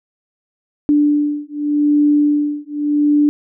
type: beating tone pair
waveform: sine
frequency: 293.7 / 294.55 Hz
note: D4 / D4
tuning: 0 / +5 cents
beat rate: 0.85 Hz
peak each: -15 dBFS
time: 0.89-3.29 s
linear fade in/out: 0 ms
effects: none

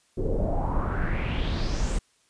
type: noise with low-pass filter sweep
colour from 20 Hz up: brown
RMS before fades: -26 dBFS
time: 0.17-1.99 s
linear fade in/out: 10 ms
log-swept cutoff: 380 to 8700 Hz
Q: 4.1
effects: white hiss -65 dBFS RMS until 2.29 s + resampled to 22050 Hz

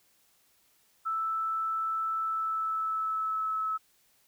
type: tone with pitch glide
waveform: sine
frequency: 1318.5 to 1297.3 Hz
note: E6 to E6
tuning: 0 to -28 cents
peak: -28 dBFS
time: 1.05-3.78 s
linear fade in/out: 20 ms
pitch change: -28 cents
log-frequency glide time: 2.19-3.65 s
effects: white hiss -67 dBFS RMS until 4.27 s

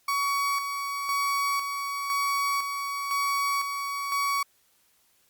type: tone with tremolo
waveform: 35% pulse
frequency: 1126 Hz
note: C#6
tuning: 27 cents sharp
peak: -22 dBFS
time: 0.08-4.43 s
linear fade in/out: 5 ms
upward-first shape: square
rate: 0.99 Hz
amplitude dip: 45%
effects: white hiss -65 dBFS RMS until 5.29 s + MP3 96 kbps

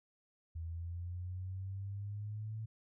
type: exponential sweep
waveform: sine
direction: up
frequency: 81.4 to 111.1 Hz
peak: -39 dBFS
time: 0.55-2.66 s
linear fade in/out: 10 ms
effects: none

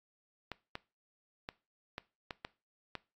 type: clicks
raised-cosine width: 0.3 ms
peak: -23 dBFS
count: 7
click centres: 0.517 / 0.754 / 1.489 / 1.981 / 2.308 / 2.449 / 2.953 s
effects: noise-tail reverb RT60 0.3 s tail -20 dB re dry + AAC 48 kbps

